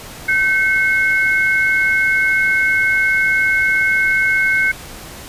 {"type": "tone pair together", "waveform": "sine", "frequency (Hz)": [1539, 2176], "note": ["G6", "C#7"], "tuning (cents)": [-32, -33], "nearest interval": "tritone", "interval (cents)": 599, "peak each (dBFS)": -15, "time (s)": [0.28, 4.72], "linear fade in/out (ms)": 10, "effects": ["pink hiss -34 dBFS RMS until 5.28 s", "resampled to 32000 Hz"]}